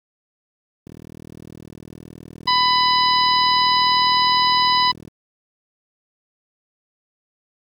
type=click train; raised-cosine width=3 ms; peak=-24 dBFS; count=168; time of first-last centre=0.87-5.077 s; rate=39.7 Hz
type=harmonic tone; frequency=997 Hz; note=B5; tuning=16 cents sharp; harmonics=1 / 2 / 3 / 4 / 5; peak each=-16 / -25 / -25 / -22 / -22 dBFS; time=2.47-4.92 s; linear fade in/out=10 ms
effects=high-pass 100 Hz 12 dB/octave + 8-bit